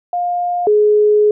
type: tone pair in turn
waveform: sine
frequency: 707 / 420.4 Hz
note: F5 / G#4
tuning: +21 / +21 cents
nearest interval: major sixth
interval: 900 cents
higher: first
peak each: -15 / -8 dBFS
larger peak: second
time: 0.13-0.67 / 0.67-1.31 s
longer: second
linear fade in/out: 2 ms
effects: none